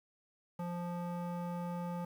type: tone with low-pass filter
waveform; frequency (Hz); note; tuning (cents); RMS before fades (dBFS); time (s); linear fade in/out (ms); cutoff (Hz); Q
square; 174.61; F3; 0; -39; 0.59-2.05; 5; 1000; 2.3
effects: 10-bit